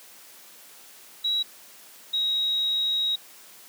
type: tone pair in turn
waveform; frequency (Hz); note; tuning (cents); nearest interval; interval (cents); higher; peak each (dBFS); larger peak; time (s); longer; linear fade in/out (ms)
sine; 3878 / 3807; B7 / A#7; -32 / +36; unison; 32; first; -22; neither; 1.24-1.43 / 2.13-3.16; second; 10
effects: white hiss -49 dBFS RMS until 3.68 s + high-pass 200 Hz 12 dB/octave